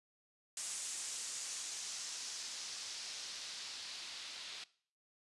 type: noise with low-pass filter sweep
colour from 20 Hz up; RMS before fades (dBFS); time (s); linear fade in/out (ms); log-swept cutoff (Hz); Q
blue; -45; 0.57-4.64; 2; 8000 to 3800; 1.7
effects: noise-tail reverb RT60 0.5 s tail -20 dB re dry + resampled to 24000 Hz